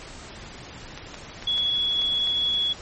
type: clicks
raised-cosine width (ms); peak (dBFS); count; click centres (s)
0.2; -19; 6; 0.976 / 1.143 / 1.425 / 1.579 / 2.019 / 2.273
type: tone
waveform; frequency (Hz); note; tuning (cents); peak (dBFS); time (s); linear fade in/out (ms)
sine; 3369; G#7; +24; -21; 1.47-2.73; 5
effects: pink hiss -41 dBFS RMS until 2.81 s + MP3 32 kbps